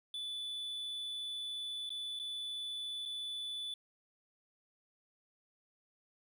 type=tone with dropouts; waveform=triangle; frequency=3477 Hz; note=A7; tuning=21 cents flat; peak=-37 dBFS; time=0.14-3.74 s; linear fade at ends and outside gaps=2 ms; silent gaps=1.893-1.903 / 2.191-2.197 / 3.054-3.058 s; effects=none